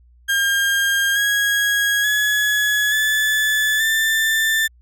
35% pulse tone with pitch steps, 1610 / 1650.5 / 1692 / 1734.5 / 1778.2 Hz, G6 / G#6 / G#6 / A6 / A6, +46 / -11 / +32 / -25 / +18 cents, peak -14 dBFS, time 0.28-4.68 s, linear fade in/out 20 ms, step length 880 ms, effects added 60 Hz sine -48 dBFS peak until 4.81 s

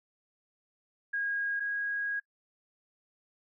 sine tone pair in turn, 1635 / 1644.5 Hz, G#6 / G#6, -28 / -18 cents, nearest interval unison, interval 10 cents, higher second, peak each -29 / -30 dBFS, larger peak first, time 1.13-1.6 / 1.6-2.2 s, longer second, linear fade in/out 10 ms, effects noise-tail reverb RT60 0.1 s tail -22 dB re dry

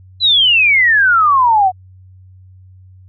sine exponential sweep, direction down, 4065 to 721 Hz, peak -7 dBFS, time 0.2-1.72 s, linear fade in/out 50 ms, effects added 93 Hz sine -38 dBFS peak until 3.08 s + MP3 96 kbps

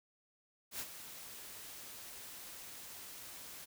white noise with ADSR envelope, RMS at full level -40 dBFS, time 0.71-3.66 s, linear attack 84 ms, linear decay 61 ms, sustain -10 dB, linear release 27 ms, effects none

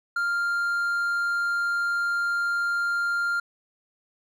triangle tone, 1396.9 Hz, F6, in tune, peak -21 dBFS, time 0.16-3.4 s, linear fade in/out 5 ms, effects none

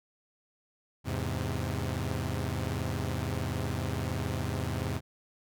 sawtooth chord, E augmented, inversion none, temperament equal, 82.41 / 103.83 / 130.81 Hz, E2 / G#2 / B#2, 0 / 0 / 0 cents, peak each -31 dBFS, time 1.04-5.01 s, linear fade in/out 50 ms, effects none

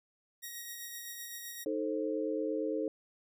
5% pulse tone with tremolo, 1887 Hz, A#6, 21 cents sharp, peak -30 dBFS, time 0.42-1.65 s, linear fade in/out 20 ms, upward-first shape sine, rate 7.8 Hz, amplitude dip 30%
sine chord, A diminished, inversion second, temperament equal with one note detuned, 311.1 / 440 / 528.7 Hz, Eb4 / A4 / C5, 0 / 0 / +18 cents, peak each -35 / -35 / -37 dBFS, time 1.66-2.88 s, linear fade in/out 2 ms
effects none

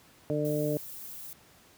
harmonic tone, 149.5 Hz, D3, 31 cents sharp, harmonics 1 / 2 / 3 / 4, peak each -32 / -32 / -32 / -32 dBFS, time 0.3-0.77 s, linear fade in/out 0 ms
violet noise, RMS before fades -43 dBFS, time 0.45-1.33 s, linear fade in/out 0 ms
effects pink hiss -58 dBFS RMS until 1.77 s + high-pass 80 Hz 12 dB/octave

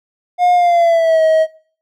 triangle tone with pitch glide, 714 to 636.1 Hz, F5 to D#5, +38 to +38 cents, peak -7 dBFS, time 0.38-1.47 s, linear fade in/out 50 ms, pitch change -200 cents, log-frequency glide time 0.54-1.23 s, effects noise-tail reverb RT60 0.5 s tail -20 dB re dry

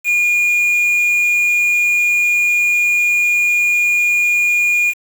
triangle tone with quantisation, 2432 Hz, D#7, 40 cents flat, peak -10 dBFS, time 0.04-4.94 s, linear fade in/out 50 ms, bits 5, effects none

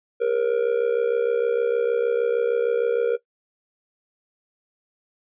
triangle tone with amplitude modulation, 472.1 Hz, A#4, 22 cents sharp, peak -13 dBFS, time 0.2-3.17 s, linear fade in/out 20 ms, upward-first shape sine, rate 66.5 Hz, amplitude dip 80%, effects noise-tail reverb RT60 0.1 s tail -18 dB re dry + resampled to 8000 Hz

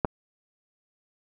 clicks, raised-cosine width 1 ms, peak -8 / -24 dBFS, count 2, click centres 0.048 / 0.053 s, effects none

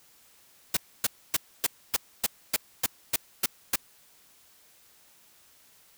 white noise bursts, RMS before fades -24 dBFS, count 11, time 0.74-3.759 s, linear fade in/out 5 ms, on 29 ms, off 270 ms, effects white hiss -59 dBFS RMS until 5.97 s

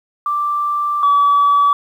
sine tone pair in turn, 1174.7 / 1145.2 Hz, D6 / D6, 0 / -44 cents, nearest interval unison, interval 44 cents, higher first, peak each -15 / -8 dBFS, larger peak second, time 0.26-1.03 / 1.03-1.73 s, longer first, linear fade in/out 2 ms, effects tanh soft clip ceiling -6 dBFS + 8-bit

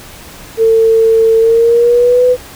sine tone with pitch glide, 450 to 499.3 Hz, A4 to B4, +39 to +19 cents, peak -5 dBFS, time 0.57-2.37 s, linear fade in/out 50 ms, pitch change +180 cents, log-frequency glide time 1.39-2.26 s, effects pink hiss -33 dBFS RMS until 2.55 s

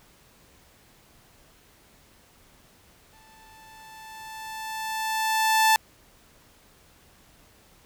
sawtooth tone with exponential growth, 880 Hz, A5, in tune, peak -12 dBFS, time 3.13-5.76 s, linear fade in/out 1 ms, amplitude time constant 570 ms, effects pink hiss -57 dBFS RMS until 7.85 s

